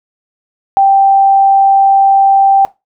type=tone; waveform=sine; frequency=784 Hz; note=G5; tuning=in tune; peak=-4 dBFS; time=0.77-2.65 s; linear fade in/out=0 ms; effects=noise-tail reverb RT60 0.2 s tail -18 dB re dry